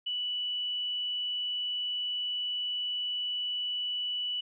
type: tone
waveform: sine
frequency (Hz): 2960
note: F#7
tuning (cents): 0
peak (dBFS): -30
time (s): 0.06-4.41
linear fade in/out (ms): 10
effects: none